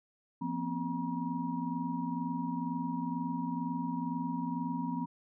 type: tone cluster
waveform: sine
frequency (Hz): 171.3 / 238.4 / 260.5 / 956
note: F3 / A#3 / C4 / A#5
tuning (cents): -33 / +39 / -7 / +43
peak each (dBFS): -38 / -38 / -36 / -39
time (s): 0.41-5.06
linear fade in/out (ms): 10
effects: none